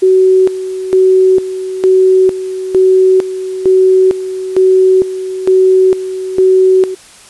sine tone with tremolo, 375.5 Hz, F#4, 26 cents sharp, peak -4 dBFS, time 0.02-6.95 s, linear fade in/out 10 ms, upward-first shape square, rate 1.1 Hz, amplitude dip 75%, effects white hiss -38 dBFS RMS until 7.29 s + resampled to 24000 Hz

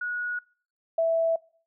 sine tone pair in turn, 1457 / 658.3 Hz, F#6 / E5, -27 / -3 cents, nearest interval octave + major second, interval 1376 cents, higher first, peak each -28 / -20 dBFS, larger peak second, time 0.01-0.39 / 0.98-1.36 s, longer neither, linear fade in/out 5 ms, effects noise-tail reverb RT60 0.5 s tail -25 dB re dry

